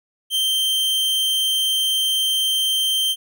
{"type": "tone", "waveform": "45% pulse", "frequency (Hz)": 3136, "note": "G7", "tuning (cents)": 0, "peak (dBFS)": -17, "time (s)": [0.3, 3.16], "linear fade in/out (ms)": 50, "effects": []}